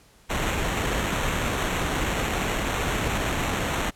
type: noise with sample-and-hold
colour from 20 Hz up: pink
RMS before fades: -26 dBFS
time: 0.29-3.91 s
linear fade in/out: 20 ms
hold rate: 4900 Hz
effects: pink hiss -56 dBFS RMS until 3.95 s + low-pass 12000 Hz 12 dB/octave